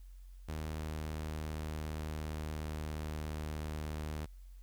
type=tone with pitch glide; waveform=sawtooth; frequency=77.78 to 76.66 Hz; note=D#2 to D#2; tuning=0 to -25 cents; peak=-34 dBFS; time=0.48-4.26 s; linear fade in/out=10 ms; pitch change=-25 cents; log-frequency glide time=0.6-3.87 s; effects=added 45 Hz sine -49 dBFS peak until 4.62 s + white hiss -72 dBFS RMS until 4.62 s